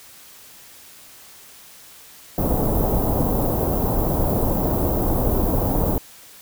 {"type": "band-stop noise", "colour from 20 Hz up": "pink", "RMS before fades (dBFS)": -20, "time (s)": [2.38, 5.98], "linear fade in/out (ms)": 0, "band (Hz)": [850, 15000], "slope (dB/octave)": 24, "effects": ["white hiss -45 dBFS RMS until 6.41 s"]}